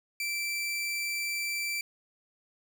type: tone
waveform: sawtooth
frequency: 2337 Hz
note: D7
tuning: 9 cents flat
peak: -27 dBFS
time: 0.2-1.81 s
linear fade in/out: 2 ms
effects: none

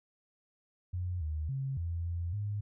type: tone with pitch steps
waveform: sine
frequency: 89.7 / 77.2 / 134.9 / 84.8 / 85.8 / 103.2 Hz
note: F2 / D#2 / C#3 / E2 / F2 / G#2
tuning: +47 / -13 / -47 / +50 / -30 / -10 cents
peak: -32 dBFS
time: 0.93-2.61 s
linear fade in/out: 10 ms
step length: 280 ms
effects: none

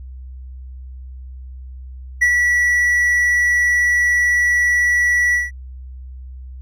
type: tone with ADSR envelope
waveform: triangle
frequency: 1947 Hz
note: B6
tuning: 25 cents flat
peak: -8 dBFS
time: 2.21-5.51 s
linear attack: 14 ms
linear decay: 68 ms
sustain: -3 dB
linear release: 170 ms
effects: added 64 Hz sine -31 dBFS peak until 6.61 s

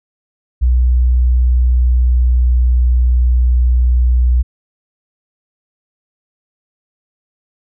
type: tone with pitch glide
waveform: sine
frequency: 61.74 to 61.35 Hz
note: B1 to B1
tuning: 0 to -11 cents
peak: -8 dBFS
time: 0.61-4.43 s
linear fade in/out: 20 ms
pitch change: -11 cents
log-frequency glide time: 1.39-2.81 s
effects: none

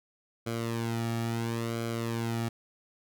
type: tone with flanger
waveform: sawtooth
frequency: 115.6 Hz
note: A#2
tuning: 14 cents flat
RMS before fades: -32 dBFS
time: 0.46-2.49 s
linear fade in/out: 10 ms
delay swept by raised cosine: 1.1 to 1.98 ms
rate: 0.73 Hz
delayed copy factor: -0.7
effects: none

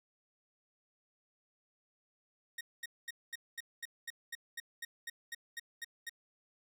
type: tone bursts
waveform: sawtooth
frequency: 1864.7 Hz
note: A#6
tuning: in tune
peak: -36 dBFS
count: 15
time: 2.58-6.095 s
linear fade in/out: 5 ms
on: 29 ms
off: 220 ms
effects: none

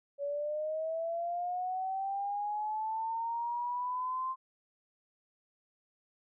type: linear sweep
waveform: sine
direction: up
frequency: 562 to 1050 Hz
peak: -32 dBFS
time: 0.18-4.36 s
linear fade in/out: 50 ms
effects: none

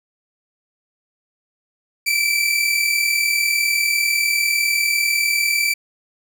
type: tone pair together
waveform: sawtooth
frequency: 2309 / 2349 Hz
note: D7 / D7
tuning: -30 / 0 cents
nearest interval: unison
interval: 30 cents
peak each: -16 dBFS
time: 2.06-5.74 s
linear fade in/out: 10 ms
effects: none

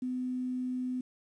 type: tone with quantisation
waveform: sine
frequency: 252.9 Hz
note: B3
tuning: 41 cents sharp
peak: -31 dBFS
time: 0.02-1.01 s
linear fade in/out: 5 ms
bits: 10
effects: resampled to 22050 Hz

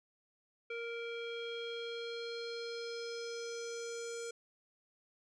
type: tone with low-pass filter sweep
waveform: square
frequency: 466.2 Hz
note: A#4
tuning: in tune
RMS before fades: -42 dBFS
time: 0.7-4.31 s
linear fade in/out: 5 ms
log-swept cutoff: 2500 to 7500 Hz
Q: 3.9
effects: none

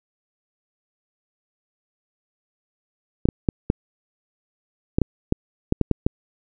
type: clicks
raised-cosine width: 3 ms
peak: -4 dBFS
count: 11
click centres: 3.255 / 3.288 / 3.488 / 3.701 / 4.985 / 5.017 / 5.324 / 5.724 / 5.813 / 5.913 / 6.065 s
effects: none

